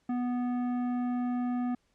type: tone with tanh clipping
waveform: sine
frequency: 246.1 Hz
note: B3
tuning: 6 cents flat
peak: -30 dBFS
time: 0.09-1.75 s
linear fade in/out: 5 ms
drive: 12 dB
effects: pink hiss -73 dBFS RMS until 1.94 s + low-pass 8000 Hz 12 dB/octave